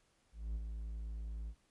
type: tone with ADSR envelope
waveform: triangle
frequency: 55 Hz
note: A1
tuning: in tune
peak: -33 dBFS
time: 0.32-1.55 s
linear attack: 230 ms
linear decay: 41 ms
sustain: -5 dB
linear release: 65 ms
effects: pink hiss -74 dBFS RMS until 1.7 s + resampled to 24000 Hz